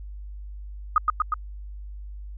sine tone with echo, 1244.5 Hz, D#6, in tune, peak -14 dBFS, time 0.96-0.98 s, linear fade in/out 2 ms, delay 120 ms, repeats 3, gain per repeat -2 dB, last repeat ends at 1.34 s, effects added 50 Hz sine -35 dBFS peak until 2.37 s

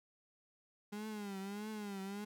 35% pulse tone with vibrato, 204.3 Hz, G#3, 28 cents flat, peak -40 dBFS, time 0.92-2.25 s, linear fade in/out 10 ms, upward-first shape triangle, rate 1.6 Hz, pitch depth 120 cents each way, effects none

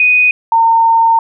sine tone pair in turn, 2489 / 911.6 Hz, D#7 / A#5, 0 / -39 cents, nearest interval octave + perfect fourth, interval 1739 cents, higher first, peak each -6 / -6 dBFS, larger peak neither, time 0-0.31 / 0.52-1.19 s, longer second, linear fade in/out 2 ms, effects none

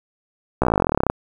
slowing click train, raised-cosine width 1 ms, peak -3 dBFS, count 22, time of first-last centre 0.62-1.1 s, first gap 15 ms, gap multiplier 1.04, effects 7-bit

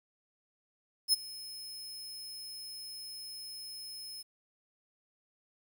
sawtooth tone with ADSR envelope, 5180 Hz, E8, 31 cents flat, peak -19 dBFS, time 1.08-4.23 s, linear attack 51 ms, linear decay 19 ms, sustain -21 dB, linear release 17 ms, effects 10-bit

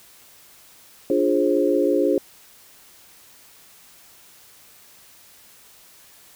sine chord, D half-diminished seventh, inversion none, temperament equal with one note detuned, 293.7 / 349.2 / 415.3 / 532.1 Hz, D4 / F4 / Ab4 / C5, 0 / 0 / 0 / +29 cents, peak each -22 dBFS, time 1.1-2.18 s, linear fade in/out 2 ms, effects white hiss -50 dBFS RMS until 6.35 s

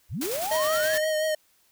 sine linear sweep, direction up, 41.5 to 1966 Hz, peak -28 dBFS, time 0.09-1.07 s, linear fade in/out 50 ms
white noise with tremolo, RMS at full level -32 dBFS, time 0.21-0.98 s, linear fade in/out 5 ms, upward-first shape square, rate 9.7 Hz, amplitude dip 35%
square tone with vibrato, 622.3 Hz, D#5, in tune, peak -24 dBFS, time 0.51-1.35 s, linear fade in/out 5 ms, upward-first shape triangle, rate 5.7 Hz, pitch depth 29 cents each way
effects white hiss -64 dBFS RMS until 1.71 s

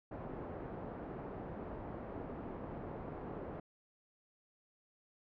white low-pass noise, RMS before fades -45 dBFS, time 0.11-3.6 s, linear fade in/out 5 ms, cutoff 570 Hz, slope 12 dB/octave, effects low-pass 2000 Hz 12 dB/octave

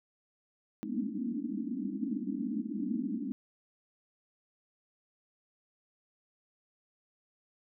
pink band-pass noise, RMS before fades -35 dBFS, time 0.83-3.32 s, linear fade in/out 0 ms, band 200 to 310 Hz, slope 96 dB/octave, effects none

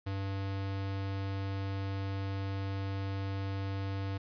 square tone, 97.6 Hz, G2, 7 cents flat, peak -34 dBFS, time 0.06-4.18 s, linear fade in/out 10 ms, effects resampled to 11025 Hz + 11-bit

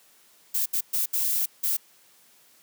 violet noise bursts at uneven times, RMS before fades -25 dBFS, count 5, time 0.54-0.66 / 0.73-0.81 / 0.93-1.06 / 1.13-1.46 / 1.63-1.77 s, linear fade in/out 10 ms, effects white hiss -58 dBFS RMS until 2.62 s + high-pass 150 Hz 12 dB/octave

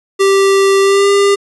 square tone with pitch glide, 391.4 to 400.3 Hz, G4 to G4, -3 to +36 cents, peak -8 dBFS, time 0.19-1.36 s, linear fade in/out 20 ms, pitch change +39 cents, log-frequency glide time 0.81-1.08 s, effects resampled to 24000 Hz

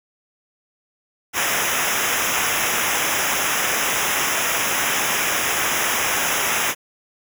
pink noise with comb filter, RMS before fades -21 dBFS, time 1.33-6.75 s, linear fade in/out 50 ms, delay 0.23 ms, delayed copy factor -1, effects none

